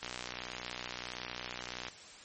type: click train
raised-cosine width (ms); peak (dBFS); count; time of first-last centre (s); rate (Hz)
0.2; -21; 115; 0.03-1.884; 61.5
effects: white hiss -52 dBFS RMS until 2.24 s + MP3 32 kbps